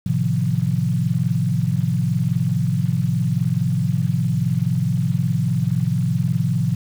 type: chord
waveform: sine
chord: F dominant seventh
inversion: first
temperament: equal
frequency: 110 / 130.81 / 155.56 / 174.61 Hz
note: A2 / C3 / Eb3 / F3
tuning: 0 / 0 / 0 / 0 cents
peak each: -24 / -21 / -24 / -22 dBFS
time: 0.06-6.75 s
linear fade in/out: 5 ms
effects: 7-bit